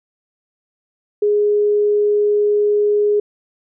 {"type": "tone", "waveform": "sine", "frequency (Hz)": 415.3, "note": "G#4", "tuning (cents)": 0, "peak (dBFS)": -12, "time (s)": [1.22, 3.2], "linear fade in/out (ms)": 5, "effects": []}